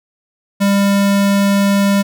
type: tone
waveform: square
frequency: 199.4 Hz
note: G3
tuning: 30 cents sharp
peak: -11 dBFS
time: 0.6-2.03 s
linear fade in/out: 20 ms
effects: none